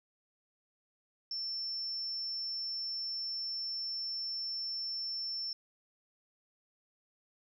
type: tone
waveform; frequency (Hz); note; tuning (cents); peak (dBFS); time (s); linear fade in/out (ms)
sine; 5380; E8; +34; -35; 1.31-5.53; 2
effects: 12-bit